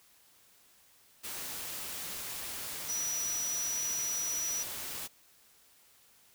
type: tone in noise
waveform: sine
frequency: 5860 Hz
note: F#8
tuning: 18 cents flat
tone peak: -32 dBFS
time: 2.88-4.64 s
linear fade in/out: 20 ms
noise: white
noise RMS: -40 dBFS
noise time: 1.23-5.08 s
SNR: +5 dB
effects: white hiss -63 dBFS RMS until 6.34 s